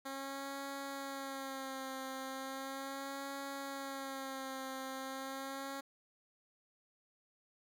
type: tone with vibrato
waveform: 10% pulse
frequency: 270.4 Hz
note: C#4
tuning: 43 cents flat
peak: -33 dBFS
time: 0.05-5.81 s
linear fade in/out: 10 ms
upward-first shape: sine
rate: 0.37 Hz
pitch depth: 38 cents each way
effects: none